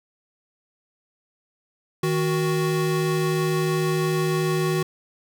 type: tone pair together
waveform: square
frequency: 157.65 / 370 Hz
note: D#3 / F#4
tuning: +23 / 0 cents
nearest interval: octave + minor third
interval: 1477 cents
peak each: -24 / -24 dBFS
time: 2.03-4.83 s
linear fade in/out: 5 ms
effects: none